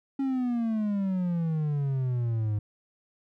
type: exponential sweep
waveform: triangle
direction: down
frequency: 275.6 to 103 Hz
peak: -23 dBFS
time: 0.19-2.59 s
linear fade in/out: 5 ms
effects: none